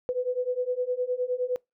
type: beating tone pair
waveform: sine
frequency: 493.9 / 503.6 Hz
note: B4 / B4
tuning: 0 / +34 cents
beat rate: 9.7 Hz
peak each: -29 / -28 dBFS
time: 0.09-1.56 s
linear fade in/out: 0 ms
effects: noise-tail reverb RT60 0.2 s tail -25 dB re dry